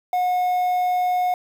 triangle tone with quantisation, 725 Hz, F#5, 35 cents flat, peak -16 dBFS, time 0.13-1.34 s, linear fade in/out 2 ms, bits 7, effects none

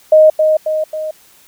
sine tone with echo, 622.3 Hz, D#5, in tune, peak -3 dBFS, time 0.12-0.3 s, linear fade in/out 5 ms, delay 270 ms, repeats 3, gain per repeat -5 dB, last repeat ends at 1.11 s, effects white hiss -47 dBFS RMS until 1.47 s

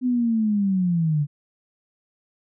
sine linear sweep, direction down, 255.4 to 142 Hz, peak -18 dBFS, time 0.01-1.27 s, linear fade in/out 50 ms, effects none

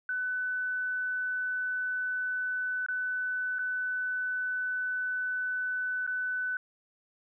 sine tone with dropouts, 1500 Hz, F#6, 23 cents sharp, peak -29 dBFS, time 0.09-6.57 s, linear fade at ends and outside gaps 2 ms, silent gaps 2.863-2.885 / 3.586-3.591 / 6.066-6.075 s, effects none

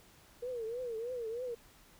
sine tone with vibrato, 473.5 Hz, A#4, 27 cents sharp, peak -36 dBFS, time 0.42-1.55 s, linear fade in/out 10 ms, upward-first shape triangle, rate 3.2 Hz, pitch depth 150 cents each way, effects pink hiss -61 dBFS RMS until 1.99 s

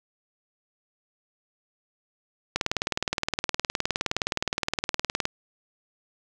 click train, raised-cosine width 0.2 ms, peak -7 dBFS, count 53, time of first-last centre 2.56-5.254 s, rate 19.3 Hz, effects none

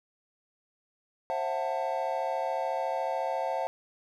triangle chord, F# half-diminished seventh, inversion second, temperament just, 532.8 / 666 / 740 / 888 Hz, C5 / E5 / F#5 / A5, +31 / +18 / 0 / +16 cents, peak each -32 dBFS, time 1.3-3.67 s, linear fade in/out 0 ms, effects none

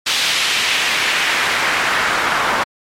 pink noise with band-pass filter sweep, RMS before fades -17 dBFS, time 0.06-2.64 s, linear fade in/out 10 ms, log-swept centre 3500 to 1200 Hz, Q 1.3, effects MP3 64 kbps

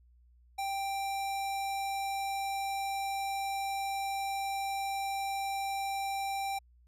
square tone, 786 Hz, G5, 4 cents sharp, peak -33 dBFS, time 0.58-6.59 s, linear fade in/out 10 ms, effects added 60 Hz sine -59 dBFS peak until 6.87 s + resampled to 32000 Hz

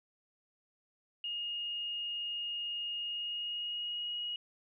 sine tone with pitch glide, 2853 to 2893 Hz, F7 to F#7, +36 to -40 cents, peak -35 dBFS, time 1.24-4.36 s, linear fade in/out 2 ms, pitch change +24 cents, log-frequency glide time 2.97-4.18 s, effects none

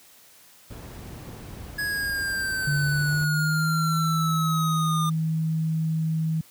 brown noise, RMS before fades -36 dBFS, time 0.7-3.25 s, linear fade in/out 10 ms
square exponential sweep, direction down, 1676 to 1205 Hz, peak -26 dBFS, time 1.78-5.1 s, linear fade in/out 10 ms
sine tone with pitch glide, 144.1 to 159.89 Hz, D3 to D#3, -33 to +47 cents, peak -22 dBFS, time 2.67-6.41 s, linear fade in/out 5 ms, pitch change +180 cents, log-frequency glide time 2.89-3.69 s
effects white hiss -53 dBFS RMS until 6.5 s + high-pass 60 Hz 12 dB/octave

